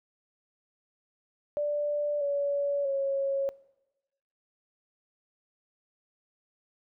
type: tone with pitch steps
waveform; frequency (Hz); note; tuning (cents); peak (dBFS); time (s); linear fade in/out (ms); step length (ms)
sine; 587.3 / 568 / 549.2; D5 / C#5 / C#5; 0 / +42 / -16; -26; 1.57-3.49; 0; 640
effects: noise-tail reverb RT60 1.0 s tail -21 dB re dry